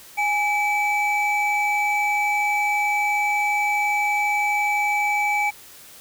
triangle tone pair together, 828.6 / 2306 Hz, G#5 / D7, -4 / -32 cents, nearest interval octave + tritone, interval 1772 cents, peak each -20 dBFS, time 0.17-5.51 s, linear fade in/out 20 ms, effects white hiss -45 dBFS RMS until 6 s

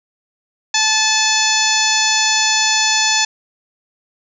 harmonic tone with a mistuned harmonic, 871 Hz, A5, 18 cents flat, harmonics 1 / 2 / 3 / 4 / 5 / 6 / 7 / 8, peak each -21 / -21 / -21 / -21 / -21 / -21 / -21 / -21 dBFS, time 0.74-3.25 s, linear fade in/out 5 ms, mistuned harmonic 3, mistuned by -22 cents, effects none

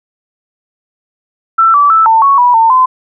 sine tone with pitch steps, 1335 / 1155 / 1318 / 896 / 1110 / 977 / 902 / 1025 Hz, E6 / D6 / E6 / A5 / C#6 / B5 / A5 / C6, +22 / -29 / -1 / +31 / +2 / -19 / +43 / -36 cents, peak -4 dBFS, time 1.58-2.86 s, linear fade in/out 10 ms, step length 160 ms, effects none

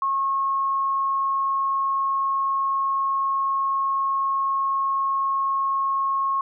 sine tone, 1088 Hz, C#6, 33 cents flat, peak -20 dBFS, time 0.02-6.41 s, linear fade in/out 2 ms, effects none

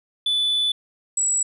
sine tone pair in turn, 3481 / 7815 Hz, A7 / B8, -19 / -19 cents, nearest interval octave + major second, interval 1400 cents, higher second, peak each -16 dBFS, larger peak neither, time 0.26-0.72 / 1.17-1.43 s, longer first, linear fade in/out 5 ms, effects tanh soft clip ceiling -17 dBFS

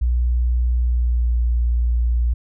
sine tone with pitch glide, 60.5 to 59.22 Hz, B1 to A#1, -35 to +28 cents, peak -15 dBFS, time 0.01-2.34 s, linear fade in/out 10 ms, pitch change -37 cents, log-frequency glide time 0.79-1.37 s, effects none

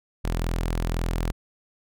sawtooth tone, 41.92 Hz, E1, 30 cents sharp, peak -20 dBFS, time 0.24-1.32 s, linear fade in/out 10 ms, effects none

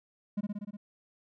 triangle tone with echo, 205.7 Hz, G#3, 16 cents flat, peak -26 dBFS, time 0.37-0.41 s, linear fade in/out 10 ms, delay 60 ms, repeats 6, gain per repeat -2 dB, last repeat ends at 0.77 s, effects none

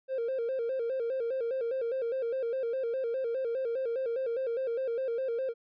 triangle tone with vibrato, 494.6 Hz, B4, 3 cents sharp, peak -26 dBFS, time 0.08-5.54 s, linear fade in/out 50 ms, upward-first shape square, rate 4.9 Hz, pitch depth 110 cents each way, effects tanh soft clip ceiling -25 dBFS + resampled to 11025 Hz

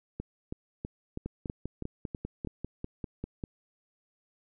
two click trains, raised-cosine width 3 ms, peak -22 / -22 dBFS, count 12 / 8, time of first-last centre 1.26-3.438 / 0.2-2.473 s, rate 5.05 / 3.08 Hz, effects none

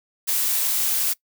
blue noise, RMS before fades -22 dBFS, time 0.27-1.14 s, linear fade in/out 20 ms, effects noise-tail reverb RT60 0.1 s tail -22 dB re dry

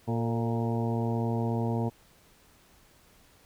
harmonic tone with a mistuned harmonic, 116.54 Hz, A#2, in tune, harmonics 1 / 2 / 3 / 4 / 5 / 6 / 7 / 8, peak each -29 / -31 / -37 / -36 / -42 / -40 / -42 / -41 dBFS, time 0.07-1.9 s, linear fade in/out 20 ms, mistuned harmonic 4, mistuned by -42 cents, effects pink hiss -60 dBFS RMS until 3.45 s

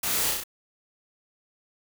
white noise with echo, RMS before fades -29 dBFS, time 0.03-0.31 s, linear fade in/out 5 ms, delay 32 ms, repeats 4, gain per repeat -2 dB, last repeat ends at 0.438 s, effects none

